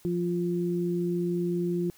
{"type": "tone pair together", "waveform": "sine", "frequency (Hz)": [174.61, 349.2], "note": ["F3", "F4"], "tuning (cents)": [0, 0], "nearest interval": "octave", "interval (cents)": 1200, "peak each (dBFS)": -28, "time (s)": [0.05, 1.9], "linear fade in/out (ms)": 0, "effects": ["white hiss -58 dBFS RMS until 1.97 s"]}